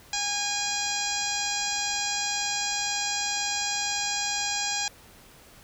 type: harmonic tone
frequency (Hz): 818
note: G#5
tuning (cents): -26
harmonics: 1 / 2 / 3 / 4 / 5 / 6 / 7 / 8 / 9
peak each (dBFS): -34 / -36 / -35 / -36 / -35 / -35 / -34 / -37 / -34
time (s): 0.13-4.88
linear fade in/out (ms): 2
effects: pink hiss -52 dBFS RMS until 5.63 s